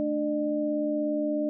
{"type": "tone cluster", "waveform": "sine", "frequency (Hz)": [220.6, 297.4, 603], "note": ["A3", "D4", "D5"], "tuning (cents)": [5, 22, 46], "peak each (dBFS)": [-35, -27, -29], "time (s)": [0, 1.49], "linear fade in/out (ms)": 0, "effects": []}